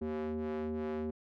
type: ring-modulated tone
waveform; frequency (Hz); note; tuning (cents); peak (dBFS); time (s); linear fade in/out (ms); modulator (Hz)
square; 76.9; D#2; -20; -32; 0.01-1.11; 10; 309
effects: low-pass 2000 Hz 12 dB/octave